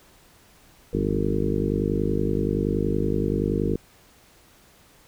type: harmonic tone with a mistuned harmonic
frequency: 50.6 Hz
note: G#1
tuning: 44 cents flat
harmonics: 1 / 2 / 3 / 4 / 5 / 6 / 7 / 8 / 9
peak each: -30 / -30 / -30 / -30 / -30 / -30 / -30 / -30 / -30 dBFS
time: 0.93-3.76 s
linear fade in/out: 5 ms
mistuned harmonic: 3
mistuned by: +71 cents
effects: pink hiss -55 dBFS RMS until 5.07 s